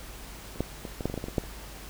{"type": "clicks", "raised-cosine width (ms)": 2, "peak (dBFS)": [-30, -13, -22, -20, -13, -22, -19, -18, -20, -22, -11, -29], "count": 12, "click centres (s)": [0.559, 0.606, 0.852, 1.008, 1.056, 1.099, 1.141, 1.177, 1.241, 1.284, 1.382, 1.438], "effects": ["added 50 Hz sine -45 dBFS peak until 1.89 s", "pink hiss -45 dBFS RMS until 1.89 s"]}